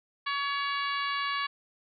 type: harmonic tone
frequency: 564 Hz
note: C#5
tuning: 30 cents sharp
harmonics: 2 / 3 / 4 / 5 / 6 / 7 / 8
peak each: -31 / -35 / -37 / -39 / -41 / -42 / -43 dBFS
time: 0.26-1.47 s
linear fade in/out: 10 ms
effects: none